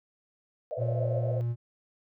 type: band-pass noise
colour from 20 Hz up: pink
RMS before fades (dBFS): -34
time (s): 0.71-1.41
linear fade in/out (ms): 0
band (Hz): 500 to 650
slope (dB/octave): 96
type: tone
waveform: triangle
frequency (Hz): 118.4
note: A#2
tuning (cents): +27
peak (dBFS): -25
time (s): 0.77-1.56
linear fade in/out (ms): 50
effects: none